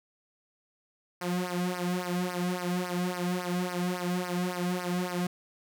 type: tone with flanger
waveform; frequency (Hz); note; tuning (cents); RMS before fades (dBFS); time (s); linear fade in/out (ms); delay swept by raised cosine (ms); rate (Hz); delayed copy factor
sawtooth; 179; F3; +43; -31; 1.21-5.27; 5; 0.27 to 2.27; 3.6; -1
effects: none